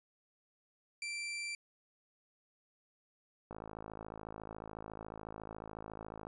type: tone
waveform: sawtooth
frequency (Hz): 2349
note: D7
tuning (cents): 0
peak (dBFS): -35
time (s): 1.02-1.55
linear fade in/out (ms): 2
type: click train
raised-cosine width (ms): 1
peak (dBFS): -31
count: 150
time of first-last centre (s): 3.51-6.269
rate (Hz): 54
effects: resampled to 24000 Hz